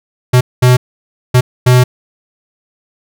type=tone bursts at uneven times; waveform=square; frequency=125.5 Hz; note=B2; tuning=28 cents sharp; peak=-5 dBFS; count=4; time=0.33-0.41 / 0.62-0.77 / 1.34-1.41 / 1.66-1.84 s; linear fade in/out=10 ms; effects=none